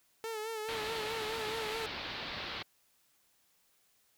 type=tone with vibrato; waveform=sawtooth; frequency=440 Hz; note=A4; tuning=in tune; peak=-33 dBFS; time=0.24-1.86 s; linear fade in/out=0 ms; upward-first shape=sine; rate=4.7 Hz; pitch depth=58 cents each way
type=low-pass noise; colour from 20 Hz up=white; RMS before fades=-41 dBFS; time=0.68-2.63 s; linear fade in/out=10 ms; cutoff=4400 Hz; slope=48 dB/octave
effects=white hiss -71 dBFS RMS until 4.17 s